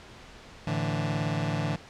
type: chord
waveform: sawtooth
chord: A suspended fourth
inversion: none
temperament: just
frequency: 110 / 146.67 / 165 Hz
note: A2 / D3 / E3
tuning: 0 / -2 / +2 cents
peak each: -28 / -26 / -27 dBFS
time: 0.67-1.76 s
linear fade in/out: 5 ms
effects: pink hiss -48 dBFS RMS until 1.89 s + low-pass 5000 Hz 12 dB/octave